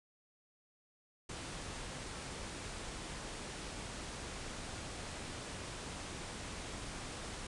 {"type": "low-pass noise", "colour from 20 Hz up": "pink", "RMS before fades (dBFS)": -45, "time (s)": [1.29, 7.47], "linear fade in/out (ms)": 5, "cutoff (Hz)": 9900, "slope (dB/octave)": 96, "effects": []}